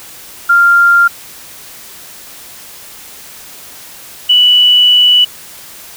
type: tone pair in turn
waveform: sine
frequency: 1393 / 2959 Hz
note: F6 / F#7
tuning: -5 / -1 cents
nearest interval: octave + minor second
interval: 1304 cents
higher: second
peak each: -4 dBFS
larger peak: neither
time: 0.49-1.08 / 4.29-5.25 s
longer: second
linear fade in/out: 10 ms
effects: white hiss -33 dBFS RMS until 5.96 s